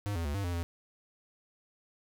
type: tone with pitch steps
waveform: square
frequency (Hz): 102.3 / 83.7 / 72.4 / 99.5 / 87.6 / 85.2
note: G#2 / E2 / D2 / G2 / F2 / F2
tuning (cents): -26 / +27 / -24 / +26 / +6 / -42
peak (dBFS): -32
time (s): 0.06-0.63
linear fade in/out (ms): 0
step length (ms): 95
effects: none